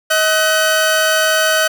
sawtooth tone pair together, 633.2 / 1506 Hz, D#5 / F#6, +30 / +30 cents, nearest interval octave + minor third, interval 1500 cents, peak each -11 dBFS, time 0.1-1.68 s, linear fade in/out 10 ms, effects none

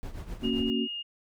brown noise with tremolo, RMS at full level -35 dBFS, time 0.03-0.7 s, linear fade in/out 0 ms, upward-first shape triangle, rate 7.7 Hz, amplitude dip 75%
sine chord, F# major, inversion first, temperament equal, 233.1 / 277.2 / 370 Hz, A#3 / C#4 / F#4, 0 / 0 / 0 cents, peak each -28 / -31 / -33 dBFS, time 0.41-0.88 s, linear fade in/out 50 ms
sine tone with vibrato, 2845 Hz, F7, 31 cents sharp, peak -33 dBFS, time 0.43-1.03 s, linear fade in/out 20 ms, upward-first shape triangle, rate 5 Hz, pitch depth 9 cents each way
effects none

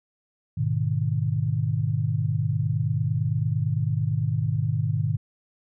sine chord, G# minor, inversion none, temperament equal with one note detuned, 103.83 / 123.47 / 152.54 Hz, G#2 / B2 / D#3, 0 / 0 / -34 cents, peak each -26 dBFS, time 0.57-5.17 s, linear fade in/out 10 ms, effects none

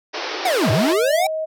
pink band-pass noise, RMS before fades -27 dBFS, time 0.13-0.94 s, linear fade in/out 20 ms, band 310 to 5700 Hz, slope 96 dB/octave
square linear two-way sweep, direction down then up, 784 to 92.5 to 784 Hz, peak -17 dBFS, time 0.45-1.27 s, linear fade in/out 5 ms, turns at 0.71 s
sine tone with pitch glide, 638 to 631.4 Hz, D#5 to D#5, +43 to +25 cents, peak -21 dBFS, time 0.62-1.46 s, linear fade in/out 20 ms, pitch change -18 cents, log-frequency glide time 0.95-1.03 s
effects none

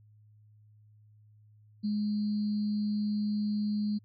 sine tone with sample-and-hold, 209.1 Hz, G#3, 12 cents sharp, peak -27 dBFS, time 1.83-3.99 s, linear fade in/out 20 ms, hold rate 4410 Hz, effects added 106 Hz sine -56 dBFS peak until 4.04 s + MP3 32 kbps

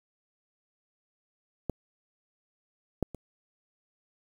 clicks, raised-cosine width 2 ms, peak -16 / -13 / -26 dBFS, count 3, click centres 1.697 / 3.027 / 3.147 s, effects 8-bit

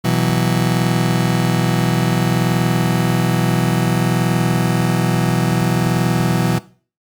35% pulse chord, B suspended fourth, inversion none, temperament just, 123.47 / 164.63 / 185.21 Hz, B2 / E3 / F#3, 0 / -2 / +2 cents, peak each -17 dBFS, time 0.04-6.59 s, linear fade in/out 10 ms, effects noise-tail reverb RT60 0.4 s tail -18 dB re dry + Opus 48 kbps

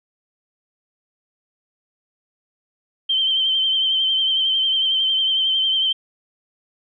sine tone with vibrato, 3117 Hz, G7, 11 cents flat, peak -16 dBFS, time 3.09-5.93 s, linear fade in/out 10 ms, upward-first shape sine, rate 11 Hz, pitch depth 35 cents each way, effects none

